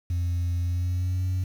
sine tone with pitch glide, 87.31 to 92.34 Hz, F2 to F#2, 0 to -3 cents, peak -21 dBFS, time 0.1-1.44 s, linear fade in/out 5 ms, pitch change +97 cents, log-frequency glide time 0.62-1.25 s, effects tanh soft clip ceiling -22 dBFS + 8-bit

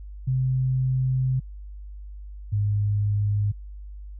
sine tone pair in turn, 130 / 102.97 Hz, C3 / G#2, -11 / -14 cents, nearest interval major third, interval 403 cents, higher first, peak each -20 dBFS, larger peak neither, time 0.27-1.4 / 2.52-3.52 s, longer first, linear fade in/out 10 ms, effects added 50 Hz sine -36 dBFS peak until 4.19 s

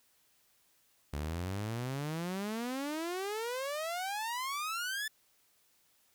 sawtooth exponential sweep, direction up, 70 to 1766 Hz, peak -31 dBFS, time 1.13-5.08 s, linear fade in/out 5 ms, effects white hiss -70 dBFS RMS until 6.14 s

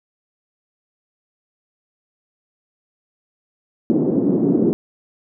white band-pass noise, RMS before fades -17 dBFS, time 3.9-4.73 s, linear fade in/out 0 ms, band 190 to 340 Hz, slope 24 dB/octave, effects none

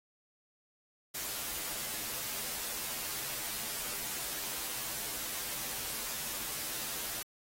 white noise with comb filter, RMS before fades -38 dBFS, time 1.14-7.23 s, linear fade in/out 10 ms, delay 11 ms, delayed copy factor -0.85, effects AAC 48 kbps

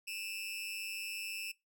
sawtooth tone with amplitude modulation, 2637 Hz, E7, in tune, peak -32 dBFS, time 0.07-1.52 s, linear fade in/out 10 ms, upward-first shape sine, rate 198 Hz, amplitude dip 90%, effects noise-tail reverb RT60 0.2 s tail -21 dB re dry

